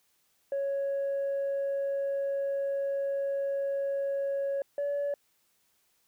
sine tone pair in turn, 554.4 / 571 Hz, C#5 / D5, 0 / -49 cents, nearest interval minor second, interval 51 cents, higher second, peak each -26 dBFS, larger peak neither, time 0.52-4.62 / 4.78-5.14 s, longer first, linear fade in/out 2 ms, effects tanh soft clip ceiling -26 dBFS + white hiss -71 dBFS RMS until 6.07 s

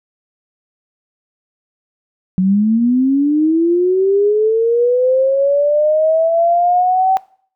sine linear sweep, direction up, 181.4 to 768 Hz, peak -10 dBFS, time 2.38-7.17 s, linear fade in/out 0 ms, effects noise-tail reverb RT60 0.5 s tail -20 dB re dry

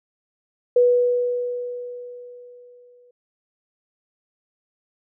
sine tone with exponential decay, 489.7 Hz, B4, 15 cents flat, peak -11 dBFS, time 0.76-3.11 s, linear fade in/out 5 ms, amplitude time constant 510 ms, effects none

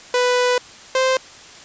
sawtooth tone pair in turn, 495.3 / 521.4 Hz, B4 / C5, +5 / -6 cents, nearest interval minor second, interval 89 cents, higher second, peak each -11 dBFS, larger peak neither, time 0.14-0.58 / 0.95-1.17 s, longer first, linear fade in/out 2 ms, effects white hiss -41 dBFS RMS until 1.64 s + resampled to 16000 Hz

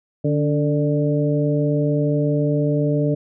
harmonic tone with a mistuned harmonic, 148.1 Hz, D3, 15 cents sharp, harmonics 1 / 2 / 3 / 4, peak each -19 / -22 / -24 / -25 dBFS, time 0.24-3.15 s, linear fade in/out 10 ms, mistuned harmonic 2, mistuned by -44 cents, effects none

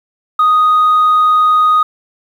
sine tone, 1244.5 Hz, D#6, in tune, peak -5 dBFS, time 0.39-1.83 s, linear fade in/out 5 ms, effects tanh soft clip ceiling -5 dBFS + 7-bit

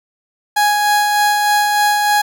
30% pulse tone with tremolo, 830.6 Hz, G#5, in tune, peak -8 dBFS, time 0.56-2.22 s, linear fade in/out 10 ms, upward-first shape sine, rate 3.3 Hz, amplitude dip 30%, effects none

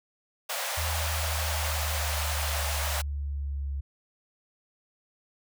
pink high-pass noise, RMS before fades -32 dBFS, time 0.49-3.02 s, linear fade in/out 10 ms, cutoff 520 Hz, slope 96 dB/octave
sine exponential sweep, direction down, 80 to 69.2 Hz, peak -29 dBFS, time 0.77-3.81 s, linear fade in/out 10 ms
effects none

